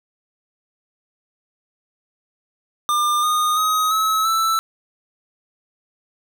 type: tone with pitch steps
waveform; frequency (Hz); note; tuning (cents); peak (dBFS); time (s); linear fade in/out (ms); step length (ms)
square; 1200 / 1229.5 / 1259.7 / 1290.6 / 1322.3; D6 / D#6 / D#6 / E6 / E6; +37 / -21 / +21 / -37 / +5; -17; 2.89-4.59; 0; 340
effects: none